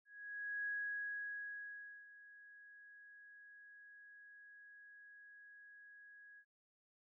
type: tone with ADSR envelope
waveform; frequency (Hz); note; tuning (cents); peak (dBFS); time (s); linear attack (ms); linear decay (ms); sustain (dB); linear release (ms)
sine; 1661.2; G#6; 0; -38; 0.05-6.45; 610; 1400; -19; 67
effects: none